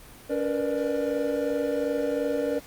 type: tone cluster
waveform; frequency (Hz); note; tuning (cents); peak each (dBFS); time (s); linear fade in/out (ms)
triangle; 283.4 / 467.5 / 490.3 / 594; C#4 / A#4 / B4 / D5; +38 / +5 / -13 / +20; -28; 0.29-2.6; 20
effects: pink hiss -48 dBFS RMS until 2.66 s + Opus 32 kbps